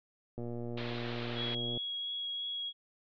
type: click train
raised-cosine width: 2 ms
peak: -28 dBFS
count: 167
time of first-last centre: 0.38-1.775 s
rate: 119 Hz
type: band-pass noise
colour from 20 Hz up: white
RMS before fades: -44 dBFS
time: 0.77-1.55 s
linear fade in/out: 5 ms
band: 290 to 4000 Hz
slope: 48 dB/octave
type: tone with vibrato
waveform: sine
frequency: 3322 Hz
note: G#7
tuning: in tune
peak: -35 dBFS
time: 1.35-2.73 s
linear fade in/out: 50 ms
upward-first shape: triangle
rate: 2.9 Hz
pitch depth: 10 cents each way
effects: none